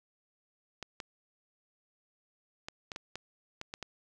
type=clicks; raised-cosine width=0.2 ms; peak=-22 dBFS; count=9; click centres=0.827 / 1.002 / 2.685 / 2.918 / 2.961 / 3.156 / 3.614 / 3.739 / 3.827 s; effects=none